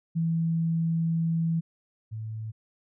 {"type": "tone pair in turn", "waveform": "sine", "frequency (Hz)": [164.7, 109.92], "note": ["E3", "A2"], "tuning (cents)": [-1, -1], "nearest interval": "perfect fifth", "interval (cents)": 700, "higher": "first", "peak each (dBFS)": [-23, -32], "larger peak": "first", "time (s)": [[0.15, 1.61], [2.11, 2.52]], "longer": "first", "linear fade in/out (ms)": 20, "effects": []}